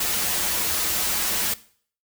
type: noise with comb filter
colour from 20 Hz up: white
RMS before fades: -24 dBFS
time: 0-1.54 s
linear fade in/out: 5 ms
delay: 7.6 ms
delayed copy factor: -0.9
effects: noise-tail reverb RT60 0.5 s tail -18 dB re dry